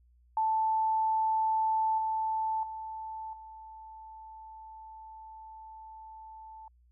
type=tone with level steps; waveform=sine; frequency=880 Hz; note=A5; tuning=in tune; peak=-25 / -28 / -37 / -45 dBFS; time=0.37-6.68 s; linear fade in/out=2 ms; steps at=1.98 / 2.63 / 3.33 s; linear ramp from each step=2 ms; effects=added 60 Hz sine -60 dBFS peak until 6.91 s